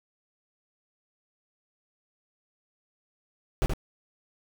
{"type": "noise with echo", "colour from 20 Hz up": "brown", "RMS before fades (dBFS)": -23, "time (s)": [3.62, 3.66], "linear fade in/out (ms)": 0, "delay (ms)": 75, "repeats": 1, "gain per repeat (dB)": -4, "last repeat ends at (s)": 3.735, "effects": []}